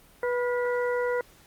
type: harmonic tone with a mistuned harmonic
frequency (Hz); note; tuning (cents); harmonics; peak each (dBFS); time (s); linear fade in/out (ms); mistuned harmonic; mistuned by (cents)
489.9; B4; -14; 1 / 2 / 3 / 4; -25 / -34 / -35 / -37; 0.23-1.21; 2; 3; -44
effects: pink hiss -56 dBFS RMS until 1.46 s + Opus 32 kbps